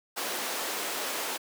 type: high-pass noise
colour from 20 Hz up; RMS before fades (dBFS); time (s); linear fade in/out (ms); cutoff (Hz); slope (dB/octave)
pink; -33; 0.16-1.38; 20; 410; 12
effects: high-pass 200 Hz 12 dB/octave